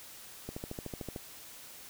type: click train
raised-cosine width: 2 ms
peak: -25 dBFS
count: 10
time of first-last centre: 0.49-1.162 s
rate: 13.4 Hz
effects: white hiss -50 dBFS RMS until 1.89 s